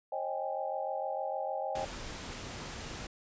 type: chord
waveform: sine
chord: Ab major seventh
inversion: first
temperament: equal with one note detuned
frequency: 535.8 / 622.3 / 784 / 830.6 Hz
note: C5 / Eb5 / G5 / Ab5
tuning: +41 / 0 / 0 / 0 cents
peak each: -38 / -38 / -37 / -41 dBFS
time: 0.12-1.85 s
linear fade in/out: 5 ms
type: noise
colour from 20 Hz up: pink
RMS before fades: -42 dBFS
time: 1.75-3.07 s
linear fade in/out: 5 ms
effects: resampled to 16000 Hz